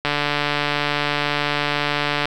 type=click train; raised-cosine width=0.3 ms; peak=-4 dBFS; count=323; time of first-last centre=0.05-2.255 s; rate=146 Hz; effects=7-bit